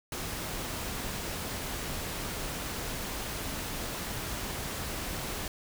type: noise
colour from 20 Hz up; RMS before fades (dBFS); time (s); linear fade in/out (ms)
pink; -36; 0.12-5.48; 2
effects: none